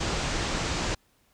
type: low-pass noise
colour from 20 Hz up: pink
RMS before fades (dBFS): -29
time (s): 0-0.95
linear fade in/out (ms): 10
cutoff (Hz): 7700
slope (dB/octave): 48
effects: pink hiss -66 dBFS RMS until 1.33 s